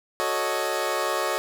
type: chord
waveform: 20% pulse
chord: D# half-diminished seventh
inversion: first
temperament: equal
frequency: 370 / 440 / 554.4 / 622.3 Hz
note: F#4 / A4 / C#5 / D#5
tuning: 0 / 0 / 0 / 0 cents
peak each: -26 / -26 / -24 / -24 dBFS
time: 0.2-1.38 s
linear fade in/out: 0 ms
effects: none